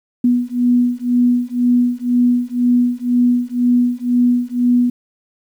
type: beating tone pair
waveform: sine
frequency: 243.6 / 245.6 Hz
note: B3 / B3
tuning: -24 / -9 cents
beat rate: 2 Hz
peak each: -15 dBFS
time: 0.24-4.9 s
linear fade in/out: 5 ms
effects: 8-bit